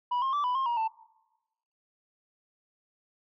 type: tone with pitch steps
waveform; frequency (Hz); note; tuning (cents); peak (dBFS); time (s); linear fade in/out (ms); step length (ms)
sine; 979 / 1067 / 1162 / 992 / 1065 / 949 / 889; B5 / C6 / D6 / B5 / C6 / A#5 / A5; -15 / +34 / -19 / +7 / +30 / +31 / +18; -23; 0.11-0.88; 10; 110
effects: noise-tail reverb RT60 1.0 s tail -22 dB re dry + tanh soft clip ceiling -25 dBFS